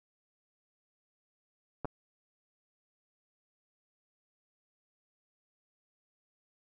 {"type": "clicks", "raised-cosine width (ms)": 1, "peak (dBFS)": -22, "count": 2, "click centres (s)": [1.847, 1.854], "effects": []}